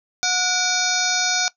harmonic tone with a mistuned harmonic, 730 Hz, F#5, 24 cents flat, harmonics 1 / 2 / 3 / 5 / 6 / 7 / 8 / 9, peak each -27 / -25 / -28 / -27 / -28 / -26 / -26 / -27 dBFS, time 0.23-1.48 s, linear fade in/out 0 ms, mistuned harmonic 3, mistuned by +98 cents, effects noise-tail reverb RT60 0.1 s tail -18 dB re dry

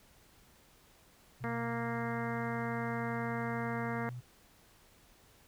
sine tone, 123.47 Hz, B2, in tune, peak -40 dBFS, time 1.4-4.21 s, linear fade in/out 20 ms
harmonic tone, 232.9 Hz, A#3, 1 cent flat, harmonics 1 / 2 / 3 / 4 / 5 / 6 / 7 / 8 / 9, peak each -38 / -41 / -43 / -44 / -45 / -46 / -46 / -47 / -48 dBFS, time 1.44-4.09 s, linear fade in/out 0 ms
effects pink hiss -63 dBFS RMS until 5.47 s

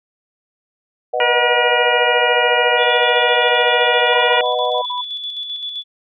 sine chord, B major, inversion none, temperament just, 493.9 / 617.4 / 740.8 Hz, B4 / D#5 / F#5, 0 / -14 / +2 cents, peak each -21 dBFS, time 1.13-4.82 s, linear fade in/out 10 ms
harmonic tone, 480 Hz, B4, 49 cents flat, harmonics 1 / 2 / 3 / 4 / 5 / 6, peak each -21 / -21 / -21 / -21 / -21 / -21 dBFS, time 1.2-4.41 s, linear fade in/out 2 ms
sine tone with tremolo, 3441 Hz, A7, 39 cents flat, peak -22 dBFS, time 2.77-5.84 s, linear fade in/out 50 ms, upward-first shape square, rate 7.7 Hz, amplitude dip 40%
sine tone bursts, 987.8 Hz, B5, in tune, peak -21 dBFS, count 6, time 4.12-5.015 s, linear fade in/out 10 ms, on 120 ms, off 35 ms
effects none

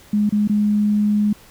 sine tone with dropouts, 208.6 Hz, G#3, 8 cents sharp, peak -14 dBFS, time 0.13-1.33 s, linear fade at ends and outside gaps 5 ms, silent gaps 0.294-0.323 / 0.476-0.495 s, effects pink hiss -47 dBFS RMS until 1.5 s

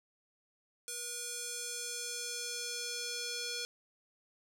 square tone with band-pass filter sweep, 480 Hz, B4, 49 cents flat, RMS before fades -40 dBFS, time 0.88-3.65 s, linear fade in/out 0 ms, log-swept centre 8300 to 5000 Hz, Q 1.6, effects none

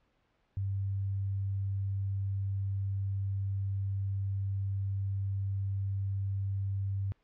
sine tone, 98 Hz, G2, in tune, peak -30 dBFS, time 0.57-7.12 s, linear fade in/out 0 ms, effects pink hiss -73 dBFS RMS until 7.23 s + low-pass 3000 Hz 12 dB/octave

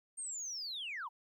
sine linear sweep, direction down, 8780 to 842 Hz, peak -38 dBFS, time 0.17-1.09 s, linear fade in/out 20 ms, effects tanh soft clip ceiling -35 dBFS + 13-bit

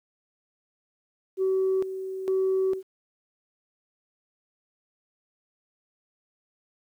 sine tone with tremolo, 379.8 Hz, F#4, 45 cents sharp, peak -20 dBFS, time 1.37-2.83 s, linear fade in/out 50 ms, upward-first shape square, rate 1.1 Hz, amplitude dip 70%, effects tanh soft clip ceiling -18 dBFS + 10-bit

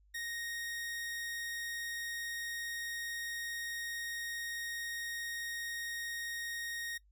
sawtooth tone, 1864.7 Hz, A#6, in tune, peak -35 dBFS, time 0.14-6.98 s, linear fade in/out 10 ms, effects noise-tail reverb RT60 0.1 s tail -21 dB re dry + added 50 Hz sine -63 dBFS peak until 7.11 s

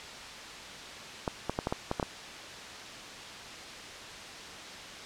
clicks, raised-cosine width 1 ms, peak -15 dBFS, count 8, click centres 1.278 / 1.496 / 1.589 / 1.671 / 1.725 / 1.914 / 1.998 / 2.028 s, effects white hiss -43 dBFS RMS until 5.05 s + low-pass 5000 Hz 12 dB/octave

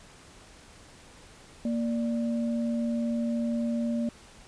sine tone pair together, 233.1 / 587.4 Hz, A#3 / D5, 0 / 0 cents, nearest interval octave + major third, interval 1600 cents, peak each -26 / -36 dBFS, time 1.65-4.09 s, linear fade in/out 2 ms, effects pink hiss -52 dBFS RMS until 4.47 s + resampled to 22050 Hz

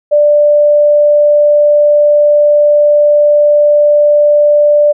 sine tone, 590 Hz, D5, 8 cents sharp, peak -4 dBFS, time 0.11-4.93 s, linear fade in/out 20 ms, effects none

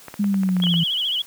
clicks, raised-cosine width 0.5 ms, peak -19 dBFS, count 11, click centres 0.083 / 0.141 / 0.243 / 0.343 / 0.434 / 0.49 / 0.567 / 0.601 / 0.638 / 0.669 / 0.74 s
sine linear sweep, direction down, 206.3 to 164.6 Hz, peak -17 dBFS, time 0.19-0.84 s, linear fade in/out 10 ms
sine tone with vibrato, 3139 Hz, G7, 2 cents sharp, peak -20 dBFS, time 0.62-1.22 s, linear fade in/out 5 ms, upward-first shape sine, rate 14 Hz, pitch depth 120 cents each way
effects white hiss -46 dBFS RMS until 1.26 s + high-pass 60 Hz 12 dB/octave

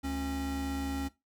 square tone pair together, 72.01 / 272.8 Hz, D2 / C#4, -33 / -28 cents, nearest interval octave + major seventh, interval 2305 cents, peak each -38 / -34 dBFS, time 0.03-1.09 s, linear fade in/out 20 ms, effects noise-tail reverb RT60 0.2 s tail -18 dB re dry

